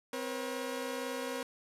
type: tone cluster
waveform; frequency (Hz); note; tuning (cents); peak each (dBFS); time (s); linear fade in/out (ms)
sawtooth; 259 / 480.1 / 542; C4 / B4 / C#5; -17 / -49 / -39; -37 / -35 / -37; 0.13-1.43; 2
effects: resampled to 32000 Hz